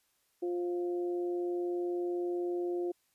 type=harmonic tone; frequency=176 Hz; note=F3; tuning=14 cents sharp; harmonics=2 / 3 / 4; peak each=-31 / -45 / -46 dBFS; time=0.42-2.92 s; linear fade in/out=10 ms; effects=white hiss -74 dBFS RMS until 3.14 s + resampled to 32000 Hz